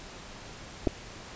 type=clicks; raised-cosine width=2 ms; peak=-12 dBFS; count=2; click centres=0.871 / 0.874 s; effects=pink hiss -45 dBFS RMS until 1.35 s + resampled to 16000 Hz